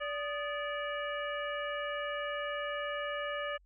harmonic tone with a mistuned harmonic, 580 Hz, D5, 22 cents flat, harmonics 1 / 2 / 3 / 4 / 5, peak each -37 / -40 / -40 / -46 / -44 dBFS, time 0-3.58 s, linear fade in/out 20 ms, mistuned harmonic 2, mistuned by +110 cents, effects added 46 Hz sine -61 dBFS peak until 3.65 s

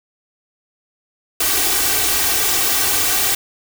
white noise with comb filter, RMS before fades -17 dBFS, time 1.4-3.35 s, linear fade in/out 5 ms, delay 2.6 ms, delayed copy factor +0.75, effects none

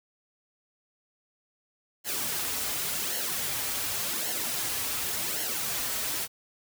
white noise with flanger, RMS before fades -31 dBFS, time 2.04-6.28 s, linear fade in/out 50 ms, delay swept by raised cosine 0.82 to 5.82 ms, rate 0.89 Hz, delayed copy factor -0.65, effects none

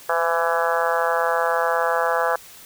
harmonic tone with a mistuned harmonic, 167.3 Hz, E3, 26 cents sharp, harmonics 3 / 4 / 5 / 6 / 7 / 8 / 9 / 10, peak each -24 / -25 / -26 / -27 / -27 / -28 / -29 / -29 dBFS, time 0.09-2.36 s, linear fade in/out 5 ms, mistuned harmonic 3, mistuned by +18 cents, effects white hiss -44 dBFS RMS until 2.65 s

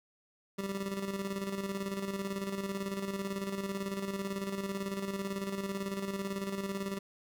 25% pulse tone with tremolo, 196 Hz, G3, in tune, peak -29 dBFS, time 0.58-6.99 s, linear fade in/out 10 ms, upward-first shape square, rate 18 Hz, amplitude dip 50%, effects none

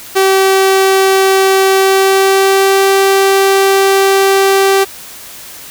sawtooth tone with pitch glide, 384.8 to 389.5 Hz, G4 to G4, -32 to -11 cents, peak -3 dBFS, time 0.15-4.85 s, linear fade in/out 20 ms, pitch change +21 cents, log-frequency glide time 1.7-2.86 s, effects white hiss -31 dBFS RMS until 5.7 s

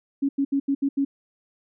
sine tone bursts at uneven times, 277.2 Hz, C#4, in tune, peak -19 dBFS, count 6, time 0.22-0.29 / 0.38-0.45 / 0.52-0.6 / 0.68-0.75 / 0.82-0.89 / 0.97-1.05 s, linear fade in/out 10 ms, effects none

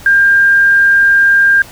sine tone, 1600 Hz, G6, 35 cents sharp, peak -5 dBFS, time 0.06-1.62 s, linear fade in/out 2 ms, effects pink hiss -35 dBFS RMS until 1.71 s

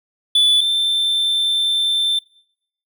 triangle tone pair in turn, 3470 / 3555 Hz, A7 / A7, -25 / +17 cents, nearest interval unison, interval 42 cents, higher second, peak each -9 / -14 dBFS, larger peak first, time 0.35-0.61 / 0.61-2.19 s, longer second, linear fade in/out 5 ms, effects noise-tail reverb RT60 0.7 s tail -23 dB re dry

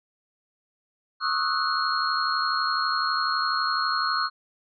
sine tone cluster, 1100 / 1240 / 1312 / 1475 / 4264 Hz, C#6 / D#6 / E6 / F#6 / C8, -14 / -6 / -9 / -6 / +32 cents, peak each -29 dBFS, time 1.2-4.3 s, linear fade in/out 50 ms, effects none

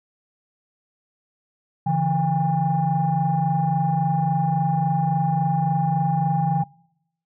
sine tone cluster, 143 / 166.6 / 806 Hz, D3 / E3 / G5, -46 / +19 / +48 cents, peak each -22 dBFS, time 1.86-6.64 s, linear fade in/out 10 ms, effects noise-tail reverb RT60 0.8 s tail -25 dB re dry + tanh soft clip ceiling -11 dBFS

